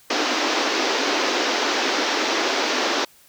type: band-pass noise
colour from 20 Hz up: pink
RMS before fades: -22 dBFS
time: 0.1-3.05 s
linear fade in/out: 5 ms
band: 270 to 6100 Hz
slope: 48 dB/octave
effects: white hiss -53 dBFS RMS until 3.28 s